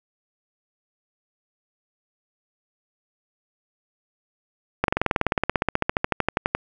slowing click train, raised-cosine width 0.5 ms, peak -4 dBFS, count 28, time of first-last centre 4.84-6.55 s, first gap 42 ms, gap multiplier 1.03, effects none

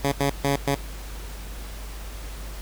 10% pulse tone bursts at uneven times, 140 Hz, C#3, 18 cents sharp, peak -12 dBFS, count 4, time 0.04-0.12 / 0.2-0.3 / 0.44-0.56 / 0.67-0.75 s, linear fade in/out 5 ms, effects added 50 Hz sine -34 dBFS peak until 2.61 s + pink hiss -42 dBFS RMS until 2.61 s

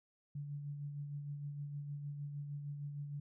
sine tone with tremolo, 144.4 Hz, D3, 29 cents flat, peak -39 dBFS, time 0.35-3.2 s, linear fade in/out 5 ms, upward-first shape sine, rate 6.5 Hz, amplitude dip 40%, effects none

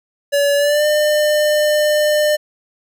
square tone with pitch glide, 570 to 601.5 Hz, C#5 to D5, +48 to +41 cents, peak -13 dBFS, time 0.32-2.37 s, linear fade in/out 20 ms, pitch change +93 cents, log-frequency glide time 0.56-0.85 s, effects none

